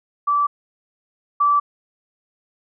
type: tone pair in turn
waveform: sine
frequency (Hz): 1160 / 1160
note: D6 / D6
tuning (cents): -22 / -22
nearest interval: unison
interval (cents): 0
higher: neither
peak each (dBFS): -15 / -13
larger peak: second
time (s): 0.27-0.47 / 1.4-1.6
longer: neither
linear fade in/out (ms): 10
effects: none